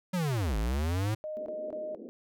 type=linear two-way sweep; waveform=square; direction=down then up; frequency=190.6 to 49.34 to 111.5 Hz; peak=-28 dBFS; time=0.13-1.15 s; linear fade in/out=10 ms; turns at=0.57 s
type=tone bursts; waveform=sine; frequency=616 Hz; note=D#5; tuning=17 cents flat; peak=-34 dBFS; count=3; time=1.24-1.948 s; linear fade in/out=0 ms; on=220 ms; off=24 ms
type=band-pass noise; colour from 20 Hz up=pink; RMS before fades=-46 dBFS; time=1.37-2.09 s; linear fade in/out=0 ms; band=220 to 540 Hz; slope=48 dB/octave
effects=none